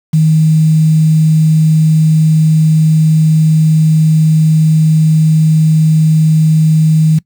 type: tone with quantisation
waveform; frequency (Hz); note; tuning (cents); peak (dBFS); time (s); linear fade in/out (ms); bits
sine; 157.4; D#3; +20; -5; 0.13-7.19; 10; 5
effects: noise-tail reverb RT60 0.1 s tail -22 dB re dry